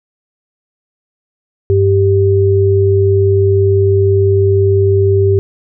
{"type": "tone pair together", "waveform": "sine", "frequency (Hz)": [98, 392], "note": ["G2", "G4"], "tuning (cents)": [0, 0], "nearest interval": "2 octaves", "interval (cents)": 2400, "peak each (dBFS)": -10, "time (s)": [1.7, 5.39], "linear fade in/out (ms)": 0, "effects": []}